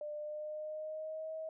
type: tone with pitch glide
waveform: sine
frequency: 597 to 636.2 Hz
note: D5 to D#5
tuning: +28 to +38 cents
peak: -39 dBFS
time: 0.01-1.49 s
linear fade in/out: 2 ms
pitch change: +110 cents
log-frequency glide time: 0.12-1.33 s
effects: none